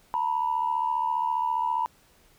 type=tone pair together; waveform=sine; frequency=901 / 975.9 Hz; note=A5 / B5; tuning=+41 / -21 cents; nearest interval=minor second; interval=138 cents; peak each=-27 / -25 dBFS; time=0.14-1.86 s; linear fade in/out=0 ms; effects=tanh soft clip ceiling -16 dBFS + pink hiss -60 dBFS RMS until 2.38 s